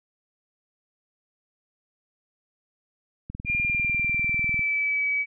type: click train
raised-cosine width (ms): 5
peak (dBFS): -23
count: 27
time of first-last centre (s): 3.3-4.594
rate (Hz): 20.1
type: tone with pitch glide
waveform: sine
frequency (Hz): 2400 to 2281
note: D7 to C#7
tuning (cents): +37 to +49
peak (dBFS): -22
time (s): 3.45-5.26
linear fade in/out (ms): 50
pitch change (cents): -88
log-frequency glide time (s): 3.62-5.08
effects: none